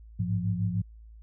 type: tone cluster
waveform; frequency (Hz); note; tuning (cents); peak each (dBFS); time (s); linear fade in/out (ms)
sine; 101.9 / 108.5 / 175.8; G#2 / A2 / F3; -32 / -24 / +12; -30; 0.19-0.82; 10
effects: added 55 Hz sine -46 dBFS peak until 1.22 s